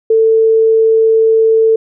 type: tone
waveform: sine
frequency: 445.8 Hz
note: A4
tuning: 23 cents sharp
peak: -6 dBFS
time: 0.1-1.76 s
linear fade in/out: 5 ms
effects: none